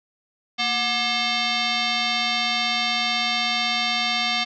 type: tone with frequency modulation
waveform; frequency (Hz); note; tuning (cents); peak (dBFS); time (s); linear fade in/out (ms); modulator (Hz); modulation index
sine; 731; F#5; -21; -20; 0.58-4.45; 20; 960; 4.3
effects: none